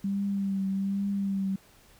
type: tone with vibrato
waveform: sine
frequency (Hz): 196.4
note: G3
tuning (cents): +4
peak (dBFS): -26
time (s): 0.04-1.56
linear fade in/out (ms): 5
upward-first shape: triangle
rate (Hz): 1.2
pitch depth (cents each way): 35
effects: pink hiss -58 dBFS RMS until 1.99 s